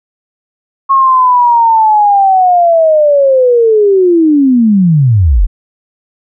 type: linear sweep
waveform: sine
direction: down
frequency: 1094 to 34.43 Hz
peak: -4 dBFS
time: 0.89-5.47 s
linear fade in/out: 20 ms
effects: none